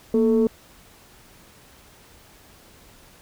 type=tone pair together; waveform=sine; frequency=233.1 / 440 Hz; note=A#3 / A4; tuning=0 / 0 cents; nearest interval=major seventh; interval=1100 cents; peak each=-17 dBFS; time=0.14-0.47 s; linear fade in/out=2 ms; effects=tanh soft clip ceiling -11 dBFS + pink hiss -51 dBFS RMS until 3.21 s